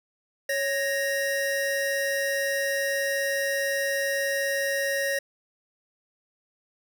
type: tone pair together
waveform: square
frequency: 554.4 / 1864.8 Hz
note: C#5 / A#6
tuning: 0 / 0 cents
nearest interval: octave + major sixth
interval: 2100 cents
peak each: -28 dBFS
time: 0.49-5.19 s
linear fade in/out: 5 ms
effects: 8-bit